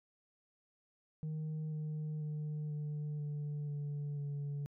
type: tone with pitch steps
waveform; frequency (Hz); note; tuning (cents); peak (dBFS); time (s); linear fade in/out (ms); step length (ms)
sine; 155.4 / 153.35 / 151.33 / 149.33 / 147.36 / 145.41 / 143.49; D#3 / D#3 / D#3 / D3 / D3 / D3 / D3; -2 / -25 / -48 / +29 / +6 / -17 / -40; -34; 1.23-4.66; 0; 490
effects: tanh soft clip ceiling -36 dBFS